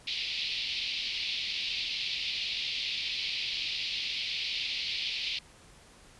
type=band-pass noise; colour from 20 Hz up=white; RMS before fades=-34 dBFS; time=0.07-5.39 s; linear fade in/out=5 ms; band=2300 to 4600 Hz; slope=48 dB/octave; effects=pink hiss -56 dBFS RMS until 6.19 s + resampled to 24000 Hz